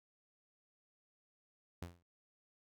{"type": "tone with exponential decay", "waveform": "sawtooth", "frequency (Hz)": 86.8, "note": "F2", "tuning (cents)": -10, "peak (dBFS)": -36, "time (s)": [1.82, 2.03], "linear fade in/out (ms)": 5, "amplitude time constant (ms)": 45, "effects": []}